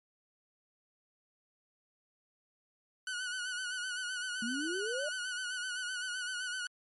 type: tone with vibrato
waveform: sawtooth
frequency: 1480 Hz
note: F#6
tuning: in tune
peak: -32 dBFS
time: 3.07-6.67 s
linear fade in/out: 2 ms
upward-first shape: sine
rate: 7.8 Hz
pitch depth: 55 cents each way
type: exponential sweep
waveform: sine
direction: up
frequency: 220 to 622.3 Hz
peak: -35 dBFS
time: 4.42-5.09 s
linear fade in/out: 5 ms
effects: MP3 48 kbps